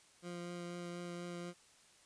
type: tone with vibrato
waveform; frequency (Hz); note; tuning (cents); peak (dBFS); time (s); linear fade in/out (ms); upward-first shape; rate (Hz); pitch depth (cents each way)
20% pulse; 174.61; F3; 0; -38; 0.22-1.54; 50; triangle; 4.1; 12
effects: white hiss -65 dBFS RMS until 2.05 s + resampled to 22050 Hz